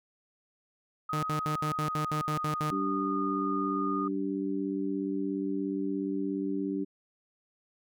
sine tone with pitch glide, 1259 to 1226 Hz, D#6 to D#6, +20 to -26 cents, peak -31 dBFS, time 1.09-4.08 s, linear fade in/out 5 ms, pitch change -46 cents, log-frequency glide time 1.43-3.16 s
sawtooth tone bursts, 152.2 Hz, D#3, 38 cents flat, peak -26 dBFS, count 10, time 1.13-2.706 s, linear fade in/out 2 ms, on 100 ms, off 64 ms
harmonic tone, 97 Hz, G2, 18 cents flat, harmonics 2 / 3 / 4, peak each -35 / -31 / -36 dBFS, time 2.71-6.85 s, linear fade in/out 20 ms
effects none

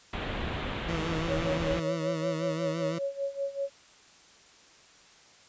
pink low-pass noise, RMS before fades -34 dBFS, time 0.13-1.8 s, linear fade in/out 5 ms, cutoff 3700 Hz, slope 48 dB/octave
20% pulse tone with vibrato, 163 Hz, E3, 19 cents flat, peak -26 dBFS, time 0.88-2.99 s, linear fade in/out 10 ms, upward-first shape sine, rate 5.9 Hz, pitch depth 53 cents each way
sine tone with tremolo, 555 Hz, C#5, 2 cents sharp, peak -27 dBFS, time 1.27-3.7 s, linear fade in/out 50 ms, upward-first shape sine, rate 5.2 Hz, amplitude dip 85%
effects white hiss -56 dBFS RMS until 5.48 s + resampled to 16000 Hz

